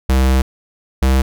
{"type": "tone pair in turn", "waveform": "square", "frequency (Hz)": [65.5, 65.76], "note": ["C2", "C2"], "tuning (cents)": [2, 9], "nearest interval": "unison", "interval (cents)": 7, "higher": "second", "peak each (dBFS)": -11, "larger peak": "neither", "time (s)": [[0.09, 0.42], [1.02, 1.22]], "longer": "first", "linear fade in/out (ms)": 5, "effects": []}